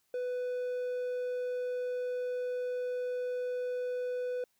triangle tone, 497.2 Hz, B4, 12 cents sharp, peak -30 dBFS, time 0.14-4.44 s, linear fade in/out 2 ms, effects white hiss -75 dBFS RMS until 4.59 s

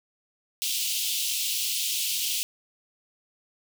pink high-pass noise, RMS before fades -28 dBFS, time 0.62-2.43 s, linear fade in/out 0 ms, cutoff 2700 Hz, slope 48 dB/octave, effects none

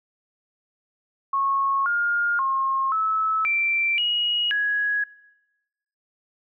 sine tone with pitch steps, 1096 / 1415 / 1074 / 1301 / 2349 / 2895 / 1668 Hz, C#6 / F6 / C6 / E6 / D7 / F#7 / G#6, -20 / +22 / +45 / -23 / 0 / -38 / +7 cents, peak -20 dBFS, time 1.33-5.04 s, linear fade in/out 5 ms, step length 530 ms, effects noise-tail reverb RT60 1.0 s tail -22 dB re dry

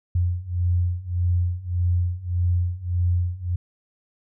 sine beating tone pair, 87.4 / 89.1 Hz, F2 / F2, +2 / +35 cents, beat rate 1.7 Hz, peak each -24 / -22 dBFS, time 0.15-3.56 s, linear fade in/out 5 ms, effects none

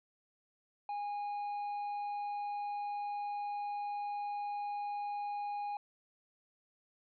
triangle tone, 821 Hz, G#5, 20 cents flat, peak -34 dBFS, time 0.89-5.77 s, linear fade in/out 2 ms, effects resampled to 11025 Hz

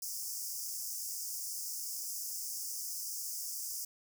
pink high-pass noise, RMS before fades -40 dBFS, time 0.02-3.85 s, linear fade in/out 5 ms, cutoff 5000 Hz, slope 96 dB/octave, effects none

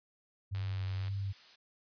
sine tone with vibrato, 98 Hz, G2, in tune, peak -33 dBFS, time 0.51-1.33 s, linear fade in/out 20 ms, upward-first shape sine, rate 1.9 Hz, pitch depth 20 cents each way
click train, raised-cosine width 0.2 ms, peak -31 dBFS, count 49, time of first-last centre 0.55-1.082 s, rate 90.3 Hz
blue noise, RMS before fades -50 dBFS, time 0.86-1.56 s, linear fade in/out 10 ms
effects resampled to 11025 Hz

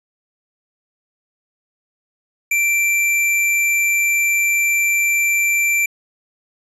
square tone, 2349 Hz, D7, in tune, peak -15 dBFS, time 2.51-5.86 s, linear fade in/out 5 ms, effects resampled to 32000 Hz

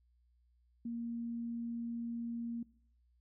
sine tone, 233.9 Hz, A#3, 6 cents sharp, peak -37 dBFS, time 0.85-2.63 s, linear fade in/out 5 ms, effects noise-tail reverb RT60 0.6 s tail -21 dB re dry + added 60 Hz sine -68 dBFS peak until 3.2 s

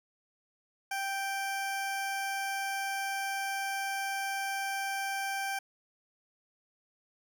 20% pulse tone, 784 Hz, G5, in tune, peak -27 dBFS, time 0.91-5.59 s, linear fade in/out 5 ms, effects none

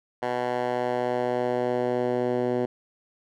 10% pulse tone with band-pass filter sweep, 123.47 Hz, B2, in tune, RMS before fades -26 dBFS, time 0.22-2.66 s, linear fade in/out 10 ms, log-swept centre 890 to 370 Hz, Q 1.1, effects none

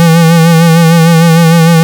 square tone with vibrato, 165.7 Hz, E3, 9 cents sharp, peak -3 dBFS, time 0-1.83 s, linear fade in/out 0 ms, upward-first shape sine, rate 6.6 Hz, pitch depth 47 cents each way, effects none

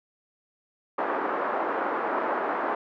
white band-pass noise, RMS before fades -28 dBFS, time 0.98-2.75 s, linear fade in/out 5 ms, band 300 to 1300 Hz, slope 24 dB/octave, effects none

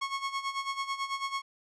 sawtooth tone with tremolo, 1096 Hz, C#6, 20 cents flat, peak -25 dBFS, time 0.01-1.42 s, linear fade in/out 10 ms, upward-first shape sine, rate 9.1 Hz, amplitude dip 75%, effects low-pass 6000 Hz 12 dB/octave

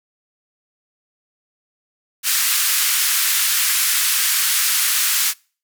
white band-pass noise, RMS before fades -18 dBFS, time 2.23-5.34 s, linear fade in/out 50 ms, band 1300 to 16000 Hz, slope 24 dB/octave, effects noise-tail reverb RT60 0.4 s tail -26 dB re dry

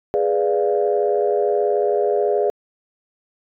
sine chord, G# diminished seventh, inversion none, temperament equal, 415.3 / 493.9 / 587.3 / 698.5 Hz, G#4 / B4 / D5 / F5, 0 / 0 / 0 / 0 cents, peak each -18 / -23 / -22 / -24 dBFS, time 0.14-2.5 s, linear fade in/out 0 ms, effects tanh soft clip ceiling -6 dBFS

